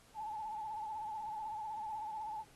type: tone with vibrato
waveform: sine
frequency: 863 Hz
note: A5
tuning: 34 cents flat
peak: -39 dBFS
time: 0.14-2.45 s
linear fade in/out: 50 ms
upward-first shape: sine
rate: 16 Hz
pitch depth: 55 cents each way
effects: pink hiss -64 dBFS RMS until 2.55 s + AAC 32 kbps